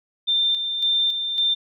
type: tone with tremolo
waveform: sine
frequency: 3586 Hz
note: A7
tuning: 32 cents sharp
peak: -17 dBFS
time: 0.27-1.55 s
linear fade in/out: 20 ms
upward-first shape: square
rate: 1.8 Hz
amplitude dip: 50%
effects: none